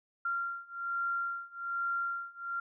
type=beating tone pair; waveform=sine; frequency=1382 / 1383.2 Hz; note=F6 / F6; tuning=-19 / -17 cents; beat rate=1.2 Hz; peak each=-36 / -35 dBFS; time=0.25-2.6 s; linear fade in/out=5 ms; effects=none